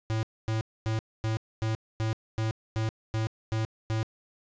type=tone bursts; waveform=square; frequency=110.7 Hz; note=A2; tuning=11 cents sharp; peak=-27 dBFS; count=11; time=0.1-4.03 s; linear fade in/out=0 ms; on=130 ms; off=250 ms; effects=resampled to 16000 Hz + 9-bit